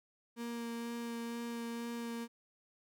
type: tone with vibrato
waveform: 35% pulse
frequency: 234 Hz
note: A#3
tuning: 7 cents sharp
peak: -37 dBFS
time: 0.36-2.28 s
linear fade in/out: 50 ms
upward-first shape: sine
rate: 2.1 Hz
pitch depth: 10 cents each way
effects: none